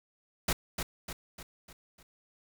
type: noise with echo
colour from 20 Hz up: pink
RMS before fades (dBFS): -28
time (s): 0.48-0.53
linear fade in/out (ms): 5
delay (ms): 300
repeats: 5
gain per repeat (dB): -6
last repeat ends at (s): 2.03
effects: none